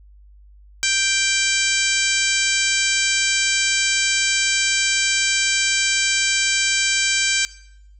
harmonic tone, 784 Hz, G5, in tune, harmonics 2 / 3 / 4 / 5 / 6 / 7 / 8 / 9 / 10, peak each -25 / -23 / -26 / -29 / -27 / -29 / -26 / -27 / -26 dBFS, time 0.83-7.45 s, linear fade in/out 0 ms, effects noise-tail reverb RT60 0.8 s tail -19 dB re dry + added 50 Hz sine -44 dBFS peak until 7.99 s

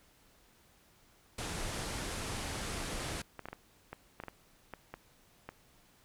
pink low-pass noise, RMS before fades -39 dBFS, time 1.38-3.22 s, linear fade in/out 5 ms, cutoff 11000 Hz, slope 48 dB/octave
clicks, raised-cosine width 0.5 ms, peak -27 dBFS, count 11, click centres 3.393 / 3.456 / 3.486 / 3.53 / 3.93 / 4.201 / 4.237 / 4.283 / 4.737 / 4.94 / 5.49 s
effects pink hiss -65 dBFS RMS until 6.04 s

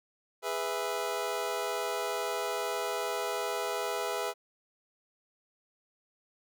25% pulse chord, E major, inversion first, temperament just, 412 / 494.4 / 659.3 Hz, G#4 / B4 / E5, -14 / +2 / 0 cents, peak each -32 dBFS, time 0.42-4.34 s, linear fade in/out 50 ms, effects none

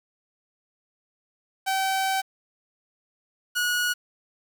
sawtooth tone pair in turn, 769 / 1456.3 Hz, G5 / F#6, -33 / -28 cents, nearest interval major seventh, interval 1105 cents, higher second, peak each -19 dBFS, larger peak neither, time 1.66-2.22 / 3.55-3.94 s, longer first, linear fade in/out 20 ms, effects 8-bit

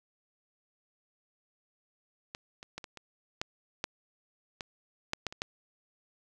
clicks, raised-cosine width 0.2 ms, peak -22 / -28 / -22 / -25 / -28 / -15 / -14 / -20 / -13 / -15 / -26 / -15 dBFS, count 12, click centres 2.349 / 2.629 / 2.78 / 2.842 / 2.973 / 3.415 / 3.841 / 4.608 / 5.134 / 5.267 / 5.325 / 5.419 s, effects none

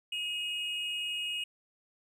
triangle tone pair together, 2537 / 2875 Hz, D#7 / F7, +33 / +50 cents, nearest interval major second, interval 217 cents, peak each -37 / -32 dBFS, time 0.12-1.44 s, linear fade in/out 5 ms, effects none

